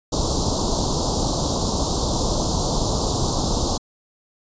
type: band-stop noise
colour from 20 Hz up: pink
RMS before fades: -21 dBFS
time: 0.12-3.78 s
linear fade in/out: 10 ms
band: 1100 to 3800 Hz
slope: 48 dB/octave
effects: resampled to 16000 Hz